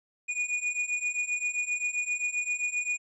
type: beating tone pair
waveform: square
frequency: 2450 / 2457.6 Hz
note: D#7 / D#7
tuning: -27 / -22 cents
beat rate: 7.6 Hz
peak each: -33 / -31 dBFS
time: 0.28-2.98 s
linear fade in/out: 20 ms
effects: resampled to 24000 Hz